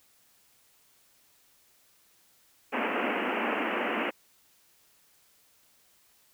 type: band-pass noise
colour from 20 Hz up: pink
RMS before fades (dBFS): -30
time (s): 2.72-4.11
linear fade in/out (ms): 20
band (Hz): 210 to 2900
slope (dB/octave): 96
effects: white hiss -64 dBFS RMS until 6.33 s